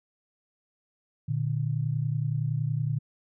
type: tone pair together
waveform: sine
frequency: 118.2 / 148.92 Hz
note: A#2 / D3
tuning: +24 / +24 cents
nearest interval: major third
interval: 400 cents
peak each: -28 dBFS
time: 1.28-2.99 s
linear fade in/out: 10 ms
effects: none